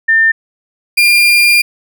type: tone pair in turn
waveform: sine / 35% pulse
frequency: 1800 / 2403 Hz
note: A6 / D7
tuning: +39 / +39 cents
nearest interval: perfect fourth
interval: 500 cents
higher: second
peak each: -6 / -4 dBFS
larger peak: second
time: 0.08-0.32 / 0.97-1.62 s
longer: second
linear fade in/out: 10 ms
effects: none

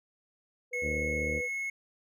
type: tone with vibrato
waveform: sine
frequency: 491.4 Hz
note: B4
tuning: 9 cents flat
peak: -35 dBFS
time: 0.71-1.49 s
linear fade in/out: 50 ms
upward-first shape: sine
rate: 14 Hz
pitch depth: 13 cents each way
type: tone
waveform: triangle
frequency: 2181 Hz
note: C#7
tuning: 29 cents flat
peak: -30 dBFS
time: 0.73-1.7 s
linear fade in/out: 5 ms
type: harmonic tone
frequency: 75.8 Hz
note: D#2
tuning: 45 cents flat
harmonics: 1 / 2 / 3 / 4 / 5 / 6 / 7 / 8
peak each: -36 / -42 / -40 / -42 / -46 / -45 / -43 / -50 dBFS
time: 0.81-1.42 s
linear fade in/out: 50 ms
effects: none

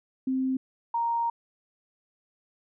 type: tone pair in turn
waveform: sine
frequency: 261.6 / 932.2 Hz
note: C4 / A#5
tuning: 0 / 0 cents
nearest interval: octave + minor seventh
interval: 2200 cents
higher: second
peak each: -24 dBFS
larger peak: neither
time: 0.27-0.57 / 0.94-1.3 s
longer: second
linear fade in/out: 5 ms
effects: none

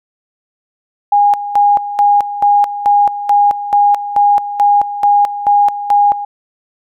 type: tone with tremolo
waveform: sine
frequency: 818 Hz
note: G#5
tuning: 26 cents flat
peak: -6 dBFS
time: 1.12-6.25 s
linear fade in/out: 5 ms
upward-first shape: square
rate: 2.3 Hz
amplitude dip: 75%
effects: none

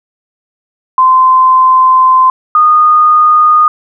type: tone pair in turn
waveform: sine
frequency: 1034 / 1229.6 Hz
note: C6 / D#6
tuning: -21 / -21 cents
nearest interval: minor third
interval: 300 cents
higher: second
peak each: -3 dBFS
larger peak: neither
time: 0.98-2.3 / 2.55-3.68 s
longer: first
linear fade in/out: 2 ms
effects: none

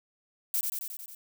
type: noise with echo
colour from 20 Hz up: violet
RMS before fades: -28 dBFS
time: 0.54-0.61 s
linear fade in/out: 2 ms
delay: 90 ms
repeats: 6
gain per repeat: -3 dB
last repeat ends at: 1.15 s
effects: none

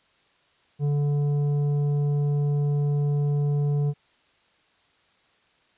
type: tone with tanh clipping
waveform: sine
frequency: 145 Hz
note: D3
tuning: 22 cents flat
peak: -22 dBFS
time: 0.79-3.94 s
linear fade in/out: 50 ms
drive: 8 dB
effects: white hiss -63 dBFS RMS until 5.77 s + resampled to 8000 Hz

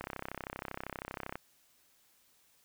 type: click train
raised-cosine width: 0.5 ms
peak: -23 dBFS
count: 45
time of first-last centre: 0.01-1.356 s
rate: 32.7 Hz
effects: white hiss -68 dBFS RMS until 2.64 s

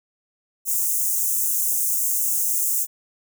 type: high-pass noise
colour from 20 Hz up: white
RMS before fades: -22 dBFS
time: 0.65-2.87 s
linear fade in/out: 50 ms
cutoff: 6400 Hz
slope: 48 dB/octave
effects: none

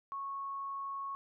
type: tone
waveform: sine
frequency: 1102 Hz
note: C#6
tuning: 11 cents flat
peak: -37 dBFS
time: 0.12-1.15 s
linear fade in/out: 0 ms
effects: none

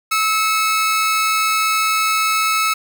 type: tone pair together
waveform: sawtooth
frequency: 1299.6 / 2191 Hz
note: E6 / C#7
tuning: -25 / -21 cents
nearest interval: major sixth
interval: 904 cents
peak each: -12 / -20 dBFS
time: 0.11-2.74 s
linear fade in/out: 10 ms
effects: 7-bit

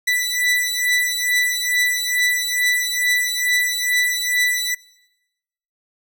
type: beating tone pair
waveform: sawtooth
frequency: 1975.5 / 1977.8 Hz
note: B6 / B6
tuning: 0 / +2 cents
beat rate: 2.3 Hz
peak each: -17 / -17 dBFS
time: 0.07-4.75 s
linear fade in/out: 10 ms
effects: noise-tail reverb RT60 1.0 s tail -23 dB re dry

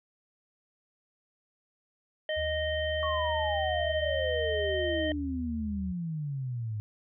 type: harmonic tone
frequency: 620 Hz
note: D#5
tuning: 6 cents flat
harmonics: 1 / 3 / 5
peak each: -30 / -35 / -37 dBFS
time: 2.29-5.12 s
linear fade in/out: 2 ms
type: tone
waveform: sine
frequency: 77.78 Hz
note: D#2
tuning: in tune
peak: -35 dBFS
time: 2.36-5.93 s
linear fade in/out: 20 ms
type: exponential sweep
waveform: sine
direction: down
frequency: 1122 to 103.83 Hz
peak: -31 dBFS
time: 3.03-6.8 s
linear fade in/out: 0 ms
effects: none

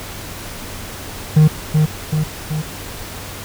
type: tone with echo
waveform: triangle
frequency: 154.3 Hz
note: D#3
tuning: 14 cents flat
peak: -4 dBFS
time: 1.36-1.48 s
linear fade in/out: 10 ms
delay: 380 ms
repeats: 3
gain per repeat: -4 dB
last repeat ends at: 2.62 s
effects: added 96 Hz sine -37 dBFS peak until 3.44 s + pink hiss -31 dBFS RMS until 3.44 s

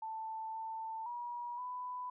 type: tone with pitch steps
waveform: sine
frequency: 885 / 891 / 961 / 996 Hz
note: A5 / A5 / B5 / B5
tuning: +10 / +22 / -48 / +14 cents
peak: -39 dBFS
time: 0.02-2.1 s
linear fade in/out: 5 ms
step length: 520 ms
effects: none

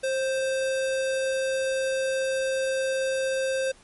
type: tone with sample-and-hold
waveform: sine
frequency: 530 Hz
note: C5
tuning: 22 cents sharp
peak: -23 dBFS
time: 0.03-3.72 s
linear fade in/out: 10 ms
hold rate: 2100 Hz
effects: pink hiss -55 dBFS RMS until 3.83 s + MP3 48 kbps

